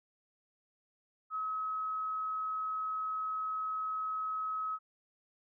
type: tone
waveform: sine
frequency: 1280 Hz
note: D#6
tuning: 49 cents sharp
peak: -33 dBFS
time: 1.3-4.79 s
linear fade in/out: 50 ms
effects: none